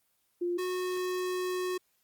sine / square tone pair in turn, 350.5 / 365.5 Hz, F4 / F#4, +6 / -21 cents, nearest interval minor second, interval 73 cents, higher second, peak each -28 / -31 dBFS, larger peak first, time 0.41-0.58 / 0.58-1.78 s, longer second, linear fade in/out 10 ms, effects white hiss -73 dBFS RMS until 2.03 s + Opus 24 kbps

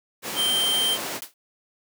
pink noise, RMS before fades -29 dBFS, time 0.22-1.21 s, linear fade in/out 50 ms
square tone, 3136 Hz, G7, in tune, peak -21 dBFS, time 0.35-0.98 s, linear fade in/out 50 ms
white noise with exponential decay, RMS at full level -30 dBFS, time 1.22-1.34 s, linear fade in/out 2 ms, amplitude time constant 26 ms
effects high-pass 300 Hz 12 dB/octave

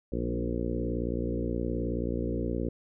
harmonic tone with a mistuned harmonic, 58.9 Hz, A#1, 19 cents sharp, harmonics 1 / 2 / 3 / 4 / 5 / 6 / 7 / 8 / 9, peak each -34 / -37 / -38 / -36 / -36 / -37 / -40 / -38 / -41 dBFS, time 0.12-2.69 s, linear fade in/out 5 ms, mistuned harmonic 4, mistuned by -15 cents, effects none

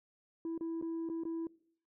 sine tone with dropouts, 329.6 Hz, E4, in tune, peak -33 dBFS, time 0.45-1.47 s, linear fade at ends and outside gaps 2 ms, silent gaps 0.578-0.609 / 0.814-0.824 / 1.09-1.098 / 1.236-1.252 s, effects noise-tail reverb RT60 0.6 s tail -23 dB re dry + tanh soft clip ceiling -34 dBFS

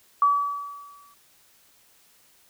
sine tone with exponential decay, 1145 Hz, D6, 44 cents flat, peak -14 dBFS, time 0.22-1.14 s, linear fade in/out 2 ms, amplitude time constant 200 ms, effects white hiss -59 dBFS RMS until 2.49 s

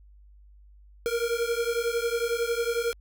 square beating tone pair, 463.3 / 474.3 Hz, A#4 / A#4, -11 / +30 cents, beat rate 11 Hz, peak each -29 dBFS, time 1.06-2.93 s, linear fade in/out 0 ms, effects added 50 Hz sine -50 dBFS peak until 3 s

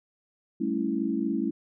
sine chord, A dominant seventh, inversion third, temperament equal, 196 / 220 / 277.2 / 329.6 Hz, G3 / A3 / C#4 / E4, 0 / 0 / 0 / 0 cents, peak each -33 / -30 / -30 / -30 dBFS, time 0.6-1.51 s, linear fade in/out 10 ms, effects none

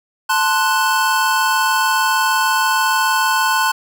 square chord, F# diminished, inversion first, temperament equal, 880 / 1046.5 / 1480 Hz, A5 / C6 / F#6, 0 / 0 / 0 cents, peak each -19 dBFS, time 0.29-3.72 s, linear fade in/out 10 ms, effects none

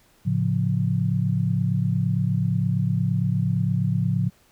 sine chord, A augmented, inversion none, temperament equal with one note detuned, 110 / 138.59 / 176.64 Hz, A2 / C#3 / E#3, 0 / 0 / +20 cents, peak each -24 dBFS, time 0.25-4.3 s, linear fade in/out 20 ms, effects pink hiss -59 dBFS RMS until 4.51 s

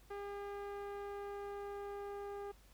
sawtooth tone with low-pass filter sweep, 403.9 Hz, G#4, 48 cents flat, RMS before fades -45 dBFS, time 0.1-2.52 s, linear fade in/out 10 ms, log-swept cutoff 1700 to 1100 Hz, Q 0.82, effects added 50 Hz sine -62 dBFS peak until 2.73 s + pink hiss -67 dBFS RMS until 2.73 s

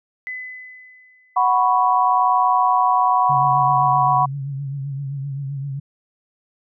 sine tone with exponential decay, 2013 Hz, B6, 33 cents sharp, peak -25 dBFS, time 0.27-1.7 s, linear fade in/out 0 ms, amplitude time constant 310 ms
sine chord, F# suspended fourth, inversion none, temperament equal, 740 / 987.8 / 1108.7 Hz, F#5 / B5 / C#6, 0 / 0 / 0 cents, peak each -18 / -17 / -19 dBFS, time 1.36-4.26 s, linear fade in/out 10 ms
sine tone with vibrato, 138.59 Hz, C#3, in tune, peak -24 dBFS, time 3.29-5.8 s, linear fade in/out 10 ms, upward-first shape triangle, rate 7.7 Hz, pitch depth 67 cents each way
effects none

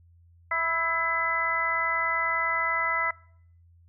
harmonic tone with a mistuned harmonic, 329.6 Hz, E4, in tune, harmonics 2 / 3 / 4 / 5 / 6, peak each -35 / -32 / -29 / -39 / -27 dBFS, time 0.51-3.11 s, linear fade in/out 5 ms, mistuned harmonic 6, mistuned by +29 cents, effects noise-tail reverb RT60 0.6 s tail -22 dB re dry + added 85 Hz sine -54 dBFS peak until 3.88 s

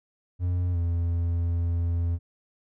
triangle tone with pitch glide, 89 to 85.28 Hz, F2 to F2, +33 to -41 cents, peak -21 dBFS, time 0.39-2.19 s, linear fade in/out 50 ms, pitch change -74 cents, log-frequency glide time 0.72-0.77 s, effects none

